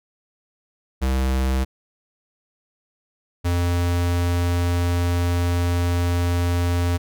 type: tone pair in turn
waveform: square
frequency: 65.41 / 87.31 Hz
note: C2 / F2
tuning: 0 / 0 cents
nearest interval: perfect fourth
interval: 500 cents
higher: second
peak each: -19 dBFS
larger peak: neither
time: 1.01-1.65 / 3.44-6.98 s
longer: second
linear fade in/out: 20 ms
effects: none